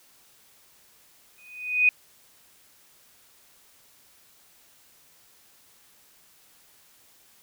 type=tone with exponential growth; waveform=sine; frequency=2489 Hz; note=D#7; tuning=in tune; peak=-13 dBFS; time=1.38-1.89 s; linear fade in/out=2 ms; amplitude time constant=110 ms; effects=white hiss -58 dBFS RMS until 7.42 s